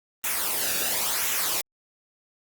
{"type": "noise with flanger", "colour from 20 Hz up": "white", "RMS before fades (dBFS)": -26, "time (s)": [0.24, 1.61], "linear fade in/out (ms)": 0, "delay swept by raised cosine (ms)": [0.21, 0.97], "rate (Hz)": 0.95, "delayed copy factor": -0.6, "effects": ["Opus 32 kbps"]}